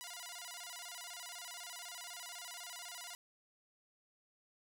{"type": "tone with vibrato", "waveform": "5% pulse", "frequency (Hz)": 830.6, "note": "G#5", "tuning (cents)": 0, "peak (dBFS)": -34, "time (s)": [0.01, 3.15], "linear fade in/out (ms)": 0, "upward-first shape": "square", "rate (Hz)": 16, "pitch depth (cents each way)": 290, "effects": []}